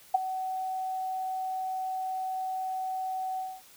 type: tone with ADSR envelope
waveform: sine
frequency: 753 Hz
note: F#5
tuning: 30 cents sharp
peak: -16 dBFS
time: 0.14-3.62 s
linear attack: 9 ms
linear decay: 15 ms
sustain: -14 dB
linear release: 240 ms
effects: white hiss -55 dBFS RMS until 3.76 s